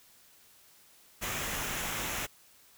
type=noise with comb filter; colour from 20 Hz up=pink; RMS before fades=-35 dBFS; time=1.21-2.27 s; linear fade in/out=20 ms; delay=0.22 ms; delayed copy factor=-0.5; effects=white hiss -60 dBFS RMS until 2.77 s